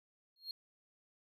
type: tone with exponential growth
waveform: triangle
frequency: 4254 Hz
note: C8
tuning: 28 cents sharp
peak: -35 dBFS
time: 0.36-0.51 s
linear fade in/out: 2 ms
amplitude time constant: 32 ms
effects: tanh soft clip ceiling -31 dBFS